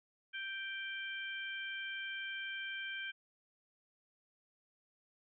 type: harmonic tone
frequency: 784 Hz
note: G5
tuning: in tune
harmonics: 2 / 3 / 4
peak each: -42 / -45 / -46 dBFS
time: 0.33-3.12 s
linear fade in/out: 20 ms
effects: none